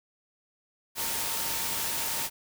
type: tone in noise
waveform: sine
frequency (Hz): 914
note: A#5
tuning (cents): -34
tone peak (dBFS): -42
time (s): 0.95-2.3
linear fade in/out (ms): 50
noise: white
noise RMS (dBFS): -31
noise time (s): 0.95-2.3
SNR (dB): -14
effects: none